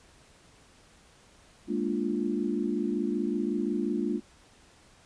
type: chord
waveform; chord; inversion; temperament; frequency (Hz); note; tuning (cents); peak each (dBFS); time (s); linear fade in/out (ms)
sine; Bb dominant seventh; third; equal; 207.7 / 233.1 / 293.7 / 349.2; Ab3 / Bb3 / D4 / F4; 0 / 0 / 0 / 0; -32; 1.67-4.21; 50
effects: pink hiss -58 dBFS RMS until 5.05 s + resampled to 22050 Hz